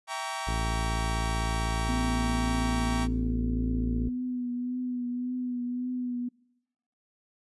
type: chord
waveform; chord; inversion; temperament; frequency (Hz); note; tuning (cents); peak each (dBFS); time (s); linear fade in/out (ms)
sawtooth; E diminished seventh; none; equal with one note detuned; 659.3 / 784 / 932.3 / 1132; E5 / G5 / Bb5 / Db6; 0 / 0 / 0 / +36; -37 / -33 / -33 / -33; 0.07-3.08; 50
type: harmonic tone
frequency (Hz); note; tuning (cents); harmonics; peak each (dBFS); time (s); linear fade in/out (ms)
55.8; A1; +25; 1 / 2 / 3 / 4 / 5 / 6 / 7 / 8; -29 / -35 / -39 / -41 / -43 / -45 / -46 / -47; 0.47-4.09; 5
type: tone with vibrato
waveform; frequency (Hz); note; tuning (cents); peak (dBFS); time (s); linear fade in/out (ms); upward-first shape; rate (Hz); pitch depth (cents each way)
sine; 247.8; B3; +6; -29; 1.88-6.29; 10; triangle; 1.8; 32
effects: noise-tail reverb RT60 0.9 s tail -25 dB re dry + resampled to 24000 Hz